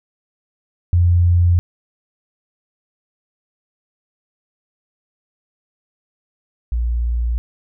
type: tone pair in turn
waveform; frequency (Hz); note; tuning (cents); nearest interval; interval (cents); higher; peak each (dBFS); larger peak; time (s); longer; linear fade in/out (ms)
sine; 87.31 / 58.9; F2 / A#1; 0 / +19; perfect fifth; 681; first; -10 / -16; first; 0.93-1.59 / 6.72-7.38; neither; 0
effects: none